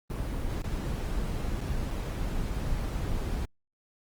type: noise with dropouts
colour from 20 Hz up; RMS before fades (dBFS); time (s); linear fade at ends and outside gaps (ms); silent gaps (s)
brown; -31; 0.1-3.45; 0; 0.62-0.642 / 1.606-1.613 / 1.906-1.91
effects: Opus 24 kbps